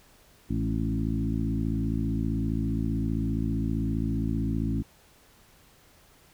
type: harmonic tone with a mistuned harmonic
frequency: 55.2 Hz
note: A1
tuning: 6 cents sharp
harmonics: 1 / 2 / 3 / 4 / 5 / 6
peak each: -31 / -31 / -33 / -32 / -32 / -38 dBFS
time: 0.49-4.83 s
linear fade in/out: 20 ms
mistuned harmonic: 4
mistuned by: -27 cents
effects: pink hiss -58 dBFS RMS until 6.33 s